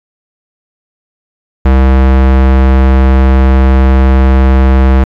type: tone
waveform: square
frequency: 65.7 Hz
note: C2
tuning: 8 cents sharp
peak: -4 dBFS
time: 1.65-5.04 s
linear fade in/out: 5 ms
effects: low-pass 2000 Hz 12 dB/octave + 7-bit